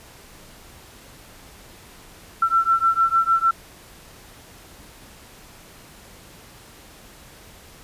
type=beating tone pair; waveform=sine; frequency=1342 / 1348.6 Hz; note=E6 / E6; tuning=+31 / +39 cents; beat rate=6.6 Hz; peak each=-19 / -19 dBFS; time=2.42-3.51 s; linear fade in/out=5 ms; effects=pink hiss -46 dBFS RMS until 7.83 s + resampled to 32000 Hz